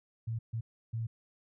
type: tone bursts at uneven times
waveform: sine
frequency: 113.8 Hz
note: A#2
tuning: 41 cents flat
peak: -32 dBFS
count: 3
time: 0.27-0.39 / 0.53-0.61 / 0.93-1.07 s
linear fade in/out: 10 ms
effects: none